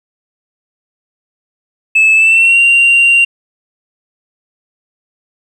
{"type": "tone with pitch glide", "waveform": "sine", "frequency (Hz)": [2611, 2766], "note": ["E7", "F7"], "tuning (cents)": [-17, -17], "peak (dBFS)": -3, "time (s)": [1.95, 3.25], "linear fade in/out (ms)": 10, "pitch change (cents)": 100, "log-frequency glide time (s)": [2.14, 2.6], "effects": ["tanh soft clip ceiling -3 dBFS", "7-bit"]}